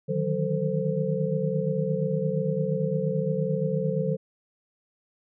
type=tone cluster; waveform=sine; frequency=150.5 / 159.2 / 184.9 / 445.7 / 518 Hz; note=D3 / D#3 / F#3 / A4 / C5; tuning=+43 / +40 / -1 / +22 / -17 cents; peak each=-30 dBFS; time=0.08-4.17 s; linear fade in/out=20 ms; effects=none